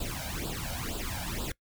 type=noise with flanger; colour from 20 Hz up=pink; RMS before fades=-35 dBFS; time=0-1.52 s; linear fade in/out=5 ms; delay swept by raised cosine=0.24 to 1.34 ms; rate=2.1 Hz; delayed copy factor=+0.85; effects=noise-tail reverb RT60 0.1 s tail -22 dB re dry